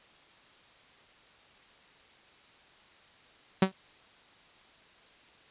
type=tone with exponential decay; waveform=sawtooth; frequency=190 Hz; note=F#3; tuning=46 cents sharp; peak=-13 dBFS; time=3.62-3.72 s; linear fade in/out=5 ms; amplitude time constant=21 ms; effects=white hiss -58 dBFS RMS until 5.5 s + resampled to 8000 Hz